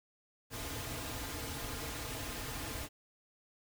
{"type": "noise with comb filter", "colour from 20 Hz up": "pink", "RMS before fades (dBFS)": -41, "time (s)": [0.5, 2.89], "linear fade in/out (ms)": 50, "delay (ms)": 5.3, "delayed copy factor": -0.75, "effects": []}